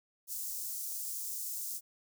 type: high-pass noise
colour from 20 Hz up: white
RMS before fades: -39 dBFS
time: 0.27-1.81 s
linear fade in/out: 50 ms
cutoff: 5900 Hz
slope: 24 dB/octave
effects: none